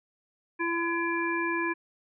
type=harmonic tone; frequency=337.8 Hz; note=E4; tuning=42 cents sharp; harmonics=1 / 3 / 5 / 7; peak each=-30 / -32 / -32 / -34 dBFS; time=0.59-1.74 s; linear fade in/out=20 ms; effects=none